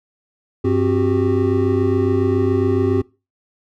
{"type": "tone cluster", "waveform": "triangle", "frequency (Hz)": [98, 263.9, 367.5, 394.7], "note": ["G2", "C4", "F#4", "G4"], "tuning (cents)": [0, 15, -12, 12], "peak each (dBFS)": -18, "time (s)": [0.64, 3.02], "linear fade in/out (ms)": 10, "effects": ["noise-tail reverb RT60 0.3 s tail -23 dB re dry"]}